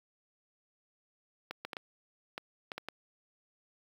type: clicks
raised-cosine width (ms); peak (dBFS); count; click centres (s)
0.3; -22; 8; 1.51 / 1.65 / 1.732 / 1.768 / 2.379 / 2.718 / 2.78 / 2.886
effects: high-pass 200 Hz 12 dB/octave + 8-bit